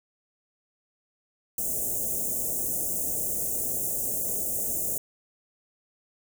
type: band-stop noise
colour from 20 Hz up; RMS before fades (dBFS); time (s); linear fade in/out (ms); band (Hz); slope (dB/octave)
white; -29; 1.58-4.98; 2; 680 to 6700; 48
effects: none